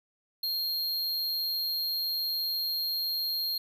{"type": "tone", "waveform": "square", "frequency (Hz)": 4227, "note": "C8", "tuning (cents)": 17, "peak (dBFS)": -29, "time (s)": [0.43, 3.58], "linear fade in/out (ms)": 5, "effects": []}